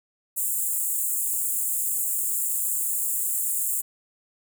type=high-pass noise; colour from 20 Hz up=pink; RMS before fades=-26 dBFS; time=0.36-3.82 s; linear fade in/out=20 ms; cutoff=7200 Hz; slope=96 dB/octave; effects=none